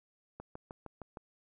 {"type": "click train", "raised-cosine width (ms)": 1, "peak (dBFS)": -30, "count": 6, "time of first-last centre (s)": [0.4, 1.172], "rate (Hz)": 6.48, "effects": []}